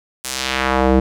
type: tone with band-pass filter sweep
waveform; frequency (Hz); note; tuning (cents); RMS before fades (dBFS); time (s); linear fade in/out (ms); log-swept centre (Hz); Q
square; 65.41; C2; 0; -17; 0.24-1; 5; 10000 to 320; 0.97
effects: none